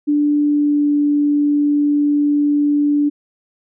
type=tone with pitch glide; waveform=sine; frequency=293.7 to 291.7 Hz; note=D4 to D4; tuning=0 to -12 cents; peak=-12 dBFS; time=0.07-3.1 s; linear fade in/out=20 ms; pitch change=-12 cents; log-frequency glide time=0.43-0.92 s; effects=none